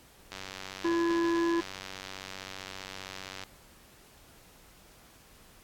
click train, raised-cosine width 0.2 ms, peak -22 dBFS, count 298, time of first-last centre 0.32-3.436 s, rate 95.3 Hz
harmonic tone, 337.4 Hz, E4, 40 cents sharp, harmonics 1 / 3 / 5, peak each -25 / -35 / -39 dBFS, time 0.84-1.61 s, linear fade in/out 10 ms
effects pink hiss -57 dBFS RMS until 5.63 s + AAC 64 kbps

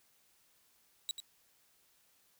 30% pulse tone with echo, 3878 Hz, B7, 32 cents flat, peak -31 dBFS, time 1.09-1.11 s, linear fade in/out 0 ms, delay 91 ms, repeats 1, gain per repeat -8 dB, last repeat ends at 1.201 s, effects white hiss -70 dBFS RMS until 2.39 s

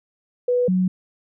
sine tone pair in turn, 492.4 / 184.44 Hz, B4 / F#3, -5 / -5 cents, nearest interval octave + perfect fourth, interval 1700 cents, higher first, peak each -16 dBFS, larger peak neither, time 0.48-0.68 / 0.68-0.88 s, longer neither, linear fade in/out 5 ms, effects none

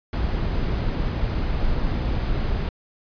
brown noise, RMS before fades -23 dBFS, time 0.13-2.69 s, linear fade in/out 2 ms, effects resampled to 11025 Hz

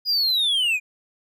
triangle linear sweep, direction down, 4960 to 2379 Hz, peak -17 dBFS, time 0.05-0.8 s, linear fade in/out 50 ms, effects none

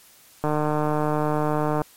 click train, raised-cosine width 1 ms, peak -10 dBFS, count 209, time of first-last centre 0.44-1.817 s, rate 151 Hz, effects white hiss -52 dBFS RMS until 1.96 s + MP3 64 kbps

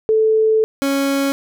sine / 30% pulse tone pair in turn, 438.5 / 276.2 Hz, A4 / C#4, -6 / -6 cents, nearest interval minor sixth, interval 800 cents, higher first, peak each -11 / -13 dBFS, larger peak first, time 0.09-0.64 / 0.82-1.32 s, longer first, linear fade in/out 0 ms, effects none

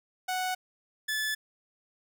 sawtooth tone pair in turn, 740 / 1732.3 Hz, F#5 / A6, 0 / -27 cents, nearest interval octave + minor third, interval 1473 cents, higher second, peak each -25 dBFS, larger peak neither, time 0.28-0.55 / 1.08-1.35 s, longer neither, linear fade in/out 10 ms, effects none

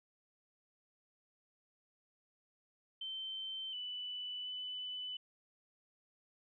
sine tone with pitch steps, 3099 / 2981 / 2997 Hz, G7 / F#7 / F#7, -21 / +12 / +22 cents, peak -40 dBFS, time 3.01-5.17 s, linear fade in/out 5 ms, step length 720 ms, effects none

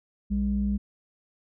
sine tone pair together, 60.56 / 202.3 Hz, B1 / G#3, -33 / -45 cents, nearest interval octave + major sixth, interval 2088 cents, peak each -27 / -24 dBFS, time 0.3-0.78 s, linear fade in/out 20 ms, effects tanh soft clip ceiling -16 dBFS

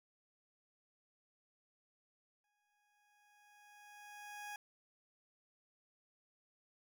20% pulse tone with exponential growth, 828 Hz, G#5, 5 cents flat, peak -39 dBFS, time 2.44-4.56 s, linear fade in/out 2 ms, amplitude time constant 460 ms, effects none

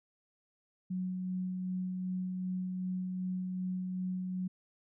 sine tone with tremolo, 184.1 Hz, F#3, 8 cents flat, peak -32 dBFS, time 0.9-4.48 s, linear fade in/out 10 ms, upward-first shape sine, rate 2.6 Hz, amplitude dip 25%, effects none

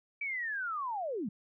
sine linear sweep, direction down, 2322 to 174.9 Hz, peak -33 dBFS, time 0.21-1.29 s, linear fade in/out 5 ms, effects none

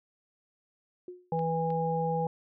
sine tone with exponential decay, 360 Hz, F#4, 47 cents flat, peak -36 dBFS, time 1.08-1.34 s, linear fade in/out 2 ms, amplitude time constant 56 ms
harmonic tone, 163.7 Hz, E3, 12 cents flat, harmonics 1 / 3 / 5, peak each -31 / -31 / -31 dBFS, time 1.32-2.27 s, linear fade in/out 2 ms
clicks, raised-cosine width 0.3 ms, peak -35 dBFS, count 2, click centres 1.392 / 1.704 s
effects none

